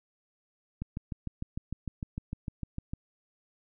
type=click train; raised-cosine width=5 ms; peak=-22 dBFS; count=15; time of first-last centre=0.82-2.935 s; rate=6.62 Hz; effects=none